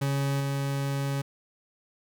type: tone with level steps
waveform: 40% pulse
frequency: 138.9 Hz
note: C#3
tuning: 4 cents sharp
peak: -24 / -26 dBFS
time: 0.01-1.22 s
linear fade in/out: 10 ms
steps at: 0.4 s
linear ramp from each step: 5 ms
effects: none